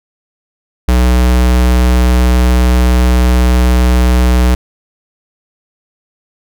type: tone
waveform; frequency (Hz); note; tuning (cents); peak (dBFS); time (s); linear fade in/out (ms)
square; 61.74; B1; 0; -7; 0.88-4.55; 5
effects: none